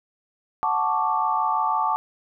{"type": "chord", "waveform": "sine", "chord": "D major seventh", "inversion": "first", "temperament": "equal", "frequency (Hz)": [740, 880, 1108.7, 1174.7], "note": ["F#5", "A5", "C#6", "D6"], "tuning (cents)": [0, 0, 0, 0], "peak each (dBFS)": [-28, -23, -28, -25], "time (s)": [0.63, 1.96], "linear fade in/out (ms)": 0, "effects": []}